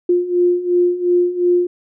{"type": "beating tone pair", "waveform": "sine", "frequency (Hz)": [352.1, 354.9], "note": ["F4", "F4"], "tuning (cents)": [14, 28], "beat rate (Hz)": 2.8, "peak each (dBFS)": [-18, -14], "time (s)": [0.09, 1.67], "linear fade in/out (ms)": 5, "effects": []}